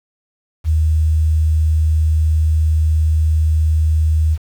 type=tone; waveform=sine; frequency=78.5 Hz; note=D#2; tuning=16 cents sharp; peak=-11 dBFS; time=0.64-4.38 s; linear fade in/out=50 ms; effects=7-bit